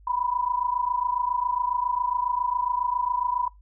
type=tone pair together; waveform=sine; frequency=972.7 / 1000 Hz; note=B5 / B5; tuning=-27 / +21 cents; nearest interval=unison; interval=48 cents; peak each=-26 dBFS; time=0.07-3.48 s; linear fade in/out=5 ms; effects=noise-tail reverb RT60 0.2 s tail -25 dB re dry + added 50 Hz sine -49 dBFS peak until 3.61 s